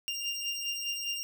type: beating tone pair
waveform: 25% pulse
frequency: 2794 / 2798.9 Hz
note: F7 / F7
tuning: 0 / +3 cents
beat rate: 4.9 Hz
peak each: -30 / -34 dBFS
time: 0.08-1.23 s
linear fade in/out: 0 ms
effects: none